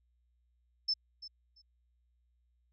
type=tone with echo; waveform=sine; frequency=5274 Hz; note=E8; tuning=in tune; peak=-28 dBFS; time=0.88-0.94 s; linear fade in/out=10 ms; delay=340 ms; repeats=2; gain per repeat=-15 dB; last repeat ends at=1.62 s; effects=added 60 Hz sine -70 dBFS peak until 2.72 s